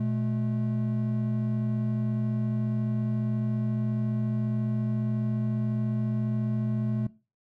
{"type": "tone pair together", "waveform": "triangle", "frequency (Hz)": [120.78, 215.2], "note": ["B2", "A3"], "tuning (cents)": [-38, -38], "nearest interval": "minor seventh", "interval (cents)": 1000, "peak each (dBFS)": -26, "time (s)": [0, 7.07], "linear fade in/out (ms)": 5, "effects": ["noise-tail reverb RT60 0.3 s tail -18 dB re dry"]}